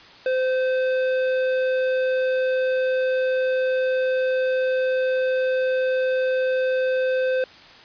sine tone with tanh clipping, 516 Hz, C5, 24 cents flat, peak -21 dBFS, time 0.26-7.44 s, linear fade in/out 2 ms, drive 13 dB, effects white hiss -46 dBFS RMS until 7.84 s + resampled to 11025 Hz

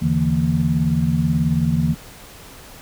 sine tone cluster, 80.8 / 144.9 / 163.4 / 229.3 Hz, E2 / D3 / E3 / A#3, -34 / -23 / -15 / -28 cents, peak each -26 / -22 / -18 / -22 dBFS, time 0.01-1.95 s, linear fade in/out 20 ms, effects pink hiss -41 dBFS RMS until 2.81 s

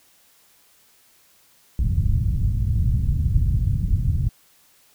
white low-pass noise, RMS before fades -20 dBFS, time 1.79-4.29 s, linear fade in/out 2 ms, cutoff 120 Hz, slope 24 dB/octave, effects white hiss -57 dBFS RMS until 4.94 s

